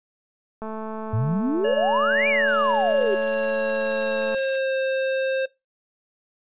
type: click train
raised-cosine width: 1 ms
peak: -20 dBFS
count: 817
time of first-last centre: 0.62-4.346 s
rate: 219 Hz
type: exponential two-way sweep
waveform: sine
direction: up then down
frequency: 100.8 to 2427 to 382.4 Hz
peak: -20 dBFS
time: 1.13-3.15 s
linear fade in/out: 5 ms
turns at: 2.28 s
type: tone with pitch glide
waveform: square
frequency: 568 to 530 Hz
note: C#5 to C5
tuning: +42 to +22 cents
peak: -22 dBFS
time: 1.64-5.46 s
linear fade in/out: 10 ms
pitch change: -120 cents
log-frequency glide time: 2.48-4.77 s
type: noise with tremolo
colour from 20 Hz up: blue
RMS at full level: -35 dBFS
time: 2.48-4.59 s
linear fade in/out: 5 ms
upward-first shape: square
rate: 19 Hz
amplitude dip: 40%
effects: noise-tail reverb RT60 0.2 s tail -20 dB re dry + resampled to 8000 Hz